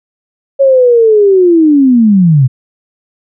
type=linear sweep; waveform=sine; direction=down; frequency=554.4 to 121.7 Hz; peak=-3 dBFS; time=0.59-2.48 s; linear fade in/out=20 ms; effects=none